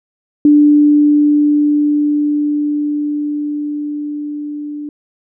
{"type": "tone with level ramp", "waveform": "sine", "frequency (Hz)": 295, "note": "D4", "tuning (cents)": 8, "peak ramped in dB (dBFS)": [-4, -22], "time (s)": [0.45, 4.89], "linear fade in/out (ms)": 2, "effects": []}